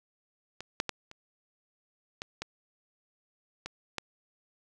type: clicks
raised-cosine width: 0.2 ms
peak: -22 / -10 / -14 / -29 / -19 / -18 / -20 / -15 dBFS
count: 8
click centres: 0.606 / 0.801 / 0.893 / 1.114 / 2.219 / 2.42 / 3.66 / 3.983 s
effects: none